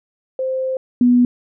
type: tone pair in turn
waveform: sine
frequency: 522 / 245.2 Hz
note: C5 / B3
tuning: -4 / -12 cents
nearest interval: octave + minor second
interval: 1308 cents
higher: first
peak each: -18 / -9 dBFS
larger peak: second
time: 0.39-0.77 / 1.01-1.25 s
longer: first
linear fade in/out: 2 ms
effects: none